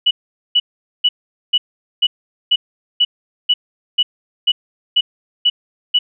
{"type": "tone bursts", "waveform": "sine", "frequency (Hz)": 2949, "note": "F#7", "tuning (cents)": -6, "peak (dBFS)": -9, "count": 13, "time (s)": [0.06, 5.99], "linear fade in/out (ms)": 10, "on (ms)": 50, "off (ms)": 440, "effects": []}